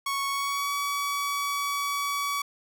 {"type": "tone with pitch glide", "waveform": "sawtooth", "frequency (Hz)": [1108.7, 1136.6], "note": ["C#6", "C#6"], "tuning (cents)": [0, 43], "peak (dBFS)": -23, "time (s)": [0.06, 2.42], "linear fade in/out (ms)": 5, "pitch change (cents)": 43, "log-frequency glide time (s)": [0.29, 0.73], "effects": []}